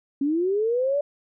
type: linear sweep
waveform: sine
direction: up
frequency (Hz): 270 to 587.3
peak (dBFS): -20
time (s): 0.21-1.01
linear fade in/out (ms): 5
effects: none